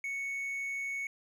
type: tone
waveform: triangle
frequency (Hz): 2217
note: C#7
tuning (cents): 0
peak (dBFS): -32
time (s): 0.04-1.07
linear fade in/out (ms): 2
effects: none